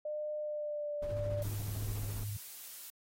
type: tone with pitch glide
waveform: sine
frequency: 603 to 588.2 Hz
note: D5 to D5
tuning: +46 to +3 cents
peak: -35 dBFS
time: 0.05-1.43 s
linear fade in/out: 5 ms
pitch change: -43 cents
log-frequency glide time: 0.39-0.94 s
type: noise with tremolo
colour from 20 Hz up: brown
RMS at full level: -42 dBFS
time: 1.02-2.24 s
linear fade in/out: 5 ms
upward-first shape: sine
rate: 14 Hz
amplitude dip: 40%
type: tone with vibrato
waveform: sine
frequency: 103.1 Hz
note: G#2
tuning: 12 cents flat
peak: -36 dBFS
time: 1.11-2.37 s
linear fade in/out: 5 ms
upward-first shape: triangle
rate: 19 Hz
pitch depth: 55 cents each way
type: noise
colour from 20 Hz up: blue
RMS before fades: -47 dBFS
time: 1.42-2.9 s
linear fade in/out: 0 ms
effects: AAC 48 kbps